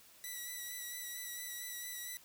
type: tone with vibrato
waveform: 5% pulse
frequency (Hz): 1958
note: B6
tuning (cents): -15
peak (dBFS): -32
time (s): 0.24-2.17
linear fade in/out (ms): 0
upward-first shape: sine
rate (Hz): 4.4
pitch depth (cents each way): 25
effects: white hiss -61 dBFS RMS until 2.24 s